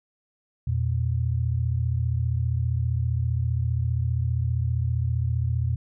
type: tone pair together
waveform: sine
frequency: 84.8 / 119.93 Hz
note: E2 / A#2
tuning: +50 / +50 cents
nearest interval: tritone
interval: 600 cents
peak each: -25 / -24 dBFS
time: 0.67-5.76 s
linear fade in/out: 5 ms
effects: none